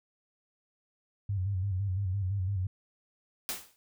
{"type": "tone with vibrato", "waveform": "sine", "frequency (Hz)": 96.1, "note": "G2", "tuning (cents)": -34, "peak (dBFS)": -28, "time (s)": [1.29, 2.67], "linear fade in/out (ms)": 5, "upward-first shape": "square", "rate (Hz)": 5.9, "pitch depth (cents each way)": 74}
{"type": "noise with exponential decay", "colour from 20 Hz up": "white", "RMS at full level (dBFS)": -31, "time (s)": [3.49, 3.76], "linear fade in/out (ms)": 0, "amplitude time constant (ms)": 57}
{"effects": []}